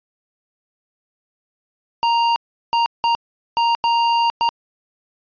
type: tone bursts at uneven times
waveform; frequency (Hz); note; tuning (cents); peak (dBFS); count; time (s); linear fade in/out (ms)
square; 932.3; A#5; 0; -15; 6; 2.03-2.36 / 2.73-2.86 / 3.04-3.15 / 3.57-3.75 / 3.84-4.3 / 4.41-4.49; 0
effects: resampled to 11025 Hz